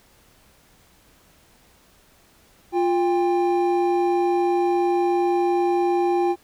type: tone pair together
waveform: triangle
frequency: 350.6 / 799 Hz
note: F4 / G5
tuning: +7 / +33 cents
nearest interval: octave + major second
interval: 1426 cents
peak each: -17 / -21 dBFS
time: 2.72-6.36 s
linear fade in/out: 50 ms
effects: pink hiss -56 dBFS RMS until 6.43 s